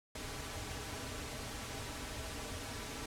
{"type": "noise with comb filter", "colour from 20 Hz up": "pink", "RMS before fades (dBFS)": -43, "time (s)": [0.15, 3.06], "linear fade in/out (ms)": 5, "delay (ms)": 5.6, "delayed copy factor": -0.6, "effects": ["low-pass 10000 Hz 12 dB/octave"]}